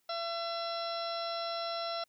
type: harmonic tone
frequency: 675 Hz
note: E5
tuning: 41 cents sharp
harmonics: 1 / 2 / 3 / 4 / 5 / 6 / 7 / 8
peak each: -36 / -40 / -51 / -50 / -47 / -43 / -55 / -44 dBFS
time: 0.09-2.04 s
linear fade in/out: 5 ms
effects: white hiss -75 dBFS RMS until 2.08 s